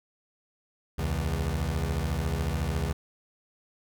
25% pulse beating tone pair, 67.9 / 81.9 Hz, C#2 / E2, -35 / -11 cents, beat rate 14 Hz, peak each -26 dBFS, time 0.98-2.93 s, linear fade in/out 10 ms, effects none

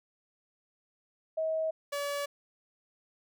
sine / sawtooth tone pair in turn, 638 / 571.5 Hz, D#5 / D5, +43 / -47 cents, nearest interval major second, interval 190 cents, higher first, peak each -28 dBFS, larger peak neither, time 1.37-1.71 / 1.92-2.26 s, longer neither, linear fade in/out 10 ms, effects none

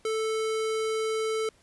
square tone, 440 Hz, A4, in tune, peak -27 dBFS, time 0.05-1.49 s, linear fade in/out 2 ms, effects pink hiss -62 dBFS RMS until 1.62 s + resampled to 24000 Hz

